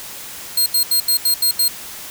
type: tone bursts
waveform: 10% pulse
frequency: 4200 Hz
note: C8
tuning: 6 cents sharp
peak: -6 dBFS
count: 7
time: 0.57-1.682 s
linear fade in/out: 5 ms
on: 92 ms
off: 78 ms
effects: white hiss -33 dBFS RMS until 2.1 s